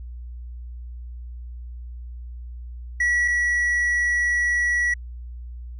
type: tone pair in turn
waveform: triangle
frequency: 1936 / 1936 Hz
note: B6 / B6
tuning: -35 / -35 cents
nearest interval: unison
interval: 0 cents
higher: neither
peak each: -16 / -17 dBFS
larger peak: first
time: 3-3.28 / 3.28-4.94 s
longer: second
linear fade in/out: 5 ms
effects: added 60 Hz sine -33 dBFS peak until 5.79 s + resampled to 22050 Hz